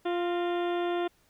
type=harmonic tone with a mistuned harmonic; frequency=349.2 Hz; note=F4; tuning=in tune; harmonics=1 / 2 / 3 / 4 / 5 / 6 / 7 / 8 / 9 / 10; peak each=-28 / -33 / -41 / -41 / -46 / -51 / -50 / -49 / -51 / -47 dBFS; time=0.05-1.08 s; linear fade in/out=10 ms; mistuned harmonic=5; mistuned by=+71 cents; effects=pink hiss -66 dBFS RMS until 1.29 s